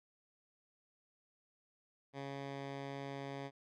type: tone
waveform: 10% pulse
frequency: 138.59 Hz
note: C#3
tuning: in tune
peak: -34 dBFS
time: 2.13-3.51 s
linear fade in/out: 50 ms
effects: low-pass 4000 Hz 12 dB/octave